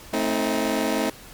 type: chord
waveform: 20% pulse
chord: A diminished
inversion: none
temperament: just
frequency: 220 / 264 / 316.8 Hz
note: A3 / C4 / Eb4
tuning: 0 / +16 / +31 cents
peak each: -21 dBFS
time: 0.13-1.1 s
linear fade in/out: 5 ms
effects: pink hiss -44 dBFS RMS until 1.33 s + MP3 96 kbps